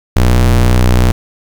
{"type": "ring-modulated tone", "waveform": "square", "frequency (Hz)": 61.5, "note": "B1", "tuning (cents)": -7, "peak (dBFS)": -4, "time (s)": [0.16, 1.12], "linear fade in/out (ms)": 5, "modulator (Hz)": 30.4, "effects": ["7-bit"]}